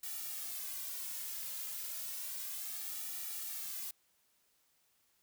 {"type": "noise with flanger", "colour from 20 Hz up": "blue", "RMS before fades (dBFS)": -42, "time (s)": [0.03, 3.91], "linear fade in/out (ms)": 5, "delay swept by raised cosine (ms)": [1.9, 2.65], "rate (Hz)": 0.32, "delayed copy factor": -0.75, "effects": ["white hiss -74 dBFS RMS until 5.22 s"]}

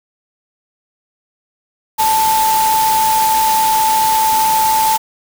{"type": "tone in noise", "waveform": "sine", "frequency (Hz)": 880, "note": "A5", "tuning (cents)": 0, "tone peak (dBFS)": -11, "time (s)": [1.98, 4.98], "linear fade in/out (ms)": 20, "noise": "white", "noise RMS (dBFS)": -20, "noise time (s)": [1.98, 4.98], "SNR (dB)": 6, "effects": []}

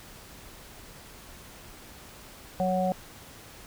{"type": "harmonic tone", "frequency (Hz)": 185, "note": "F#3", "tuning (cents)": 0, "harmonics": [1, 3, 4], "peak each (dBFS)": [-28, -28, -28], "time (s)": [2.6, 2.92], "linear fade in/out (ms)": 0, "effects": ["pink hiss -48 dBFS RMS until 3.66 s"]}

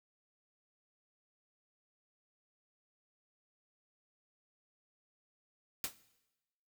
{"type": "noise with exponential decay", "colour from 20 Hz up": "white", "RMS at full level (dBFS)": -33, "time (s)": [5.84, 5.96], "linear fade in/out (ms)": 1, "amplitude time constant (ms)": 24, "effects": ["noise-tail reverb RT60 1.0 s tail -18 dB re dry"]}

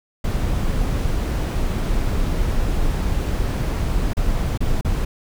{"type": "noise with dropouts", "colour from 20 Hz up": "brown", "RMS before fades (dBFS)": -20, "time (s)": [0.24, 5.05], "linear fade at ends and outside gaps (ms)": 5, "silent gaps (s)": [[4.134, 4.168], [4.576, 4.605], [4.811, 4.847]], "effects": []}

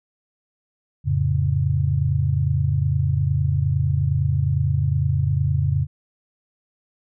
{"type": "chord", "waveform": "sine", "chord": "F augmented", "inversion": "none", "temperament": "equal with one note detuned", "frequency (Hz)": [87.61, 110, 138.59], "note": ["F2", "A2", "C#3"], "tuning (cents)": [6, 0, 0], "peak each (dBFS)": [-22, -24, -20], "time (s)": [1.04, 5.87], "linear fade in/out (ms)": 50, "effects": []}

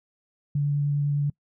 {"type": "tone with vibrato", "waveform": "sine", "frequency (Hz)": 144.3, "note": "D3", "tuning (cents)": -30, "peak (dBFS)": -21, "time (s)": [0.55, 1.3], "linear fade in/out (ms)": 5, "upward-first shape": "triangle", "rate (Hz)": 9.9, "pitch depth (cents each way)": 11, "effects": ["noise-tail reverb RT60 0.1 s tail -25 dB re dry"]}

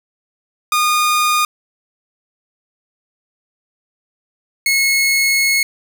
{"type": "tone pair in turn", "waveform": "sawtooth", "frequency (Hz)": [1223, 2179], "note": ["D#6", "C#7"], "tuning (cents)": [-30, -30], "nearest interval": "minor seventh", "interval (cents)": 1000, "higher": "second", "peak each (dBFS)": -9, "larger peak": "neither", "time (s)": [[0.72, 1.45], [4.66, 5.63]], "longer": "second", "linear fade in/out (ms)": 2, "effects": []}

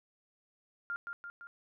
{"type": "tone with echo", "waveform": "sine", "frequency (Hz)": 1400, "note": "F6", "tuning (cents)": 4, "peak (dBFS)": -34, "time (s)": [0.9, 0.96], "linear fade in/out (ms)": 0, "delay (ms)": 170, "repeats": 3, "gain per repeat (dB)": -4, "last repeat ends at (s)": 1.47, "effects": []}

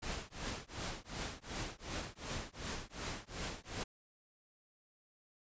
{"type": "noise with tremolo", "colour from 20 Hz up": "pink", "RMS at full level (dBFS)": -39, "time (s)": [0.02, 3.84], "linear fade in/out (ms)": 10, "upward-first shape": "triangle", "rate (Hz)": 2.7, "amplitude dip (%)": 100, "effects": ["resampled to 16000 Hz"]}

